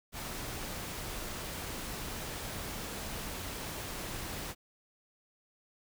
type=noise; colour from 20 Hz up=pink; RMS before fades=-40 dBFS; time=0.12-4.55 s; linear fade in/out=50 ms; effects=none